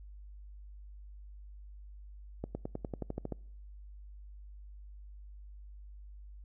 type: accelerating click train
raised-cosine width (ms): 2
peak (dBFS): -23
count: 11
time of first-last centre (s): 2.44-3.323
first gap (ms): 110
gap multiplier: 0.95
effects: noise-tail reverb RT60 0.7 s tail -26 dB re dry + added 50 Hz sine -47 dBFS peak until 6.44 s